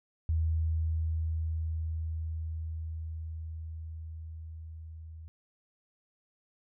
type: tone with level ramp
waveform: sine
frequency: 80.3 Hz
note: E2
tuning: 45 cents flat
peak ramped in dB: -25 to -43 dBFS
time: 0.29-5.28 s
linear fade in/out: 0 ms
effects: none